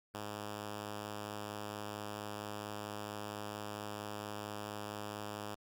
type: tone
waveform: 5% pulse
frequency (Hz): 104.4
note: G#2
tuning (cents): +10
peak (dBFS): -30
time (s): 0.14-5.55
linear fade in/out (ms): 10
effects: Opus 48 kbps